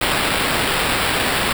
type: noise with sample-and-hold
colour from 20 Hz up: white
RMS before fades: -19 dBFS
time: 0.01-1.53 s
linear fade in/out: 5 ms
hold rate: 6300 Hz
effects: none